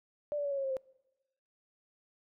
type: tone with pitch steps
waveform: sine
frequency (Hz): 589 / 577.9 / 567 / 556.3 / 545.8 / 535.5 / 525.3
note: D5 / D5 / C#5 / C#5 / C#5 / C5 / C5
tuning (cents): +5 / -28 / +39 / +6 / -27 / +40 / +7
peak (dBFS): -31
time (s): 0.32-0.768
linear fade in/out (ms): 0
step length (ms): 64
effects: noise-tail reverb RT60 1.0 s tail -25 dB re dry